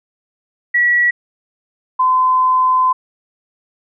sine tone pair in turn, 1933 / 1024 Hz, B6 / C6, -38 / -38 cents, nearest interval major seventh, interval 1100 cents, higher first, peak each -10 dBFS, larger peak neither, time 0.74-1.11 / 1.99-2.93 s, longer second, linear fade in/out 10 ms, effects none

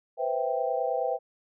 sine chord, C major seventh, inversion third, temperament equal, 493.9 / 523.3 / 659.3 / 784 Hz, B4 / C5 / E5 / G5, 0 / 0 / 0 / 0 cents, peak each -31 dBFS, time 0.17-1.19 s, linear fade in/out 50 ms, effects none

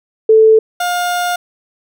sine / 30% pulse tone pair in turn, 440 / 710 Hz, A4 / F5, 0 / +28 cents, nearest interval minor sixth, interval 828 cents, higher second, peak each -4 / -12 dBFS, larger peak first, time 0.29-0.59 / 0.8-1.36 s, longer second, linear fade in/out 5 ms, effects none

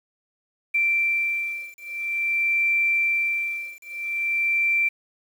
sine beating tone pair, 2349 / 2349.49 Hz, D7 / D7, 0 / 0 cents, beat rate 0.49 Hz, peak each -24 dBFS, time 0.74-4.89 s, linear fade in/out 10 ms, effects 8-bit

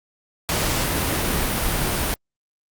pink noise, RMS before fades -22 dBFS, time 0.49-2.14 s, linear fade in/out 0 ms, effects Opus 48 kbps

